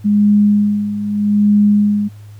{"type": "tone with tremolo", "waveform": "sine", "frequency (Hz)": 206.7, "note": "G#3", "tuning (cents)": -8, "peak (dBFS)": -7, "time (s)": [0.04, 2.09], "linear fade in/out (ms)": 20, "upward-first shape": "sine", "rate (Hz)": 0.8, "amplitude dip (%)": 70, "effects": ["added 104 Hz sine -33 dBFS peak until 2.39 s", "pink hiss -51 dBFS RMS until 2.39 s"]}